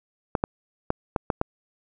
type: clicks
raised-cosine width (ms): 1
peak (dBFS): -8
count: 6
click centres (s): 0.352 / 0.439 / 0.904 / 1.162 / 1.302 / 1.414
effects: none